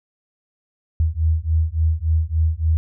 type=beating tone pair; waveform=sine; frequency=78.4 / 81.9 Hz; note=D#2 / E2; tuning=+14 / -11 cents; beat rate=3.5 Hz; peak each=-19 dBFS; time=1-2.77 s; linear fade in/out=0 ms; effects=none